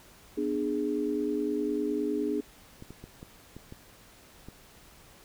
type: chord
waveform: sine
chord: G# diminished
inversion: first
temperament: just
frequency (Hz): 249.2 / 299 / 415.3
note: B3 / D4 / G#4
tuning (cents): +16 / +31 / 0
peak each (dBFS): -34 / -30 / -31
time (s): 0.37-2.41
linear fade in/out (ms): 10
type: clicks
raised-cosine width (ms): 3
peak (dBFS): -30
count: 7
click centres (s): 2.824 / 2.906 / 3.04 / 3.229 / 3.566 / 3.724 / 4.486
effects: pink hiss -55 dBFS RMS until 5.24 s